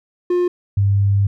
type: tone pair in turn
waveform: triangle / sine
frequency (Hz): 355.5 / 99.76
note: F4 / G2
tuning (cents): +31 / +31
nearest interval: octave + minor seventh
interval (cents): 2200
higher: first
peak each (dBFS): -12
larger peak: neither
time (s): 0.3-0.48 / 0.77-1.27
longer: second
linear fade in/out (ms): 5
effects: none